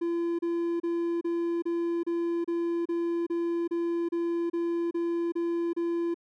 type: tone bursts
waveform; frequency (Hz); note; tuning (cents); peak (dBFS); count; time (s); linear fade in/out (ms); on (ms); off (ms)
triangle; 340; F4; -46; -24; 15; 0.01-6.144; 10; 380; 31
effects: none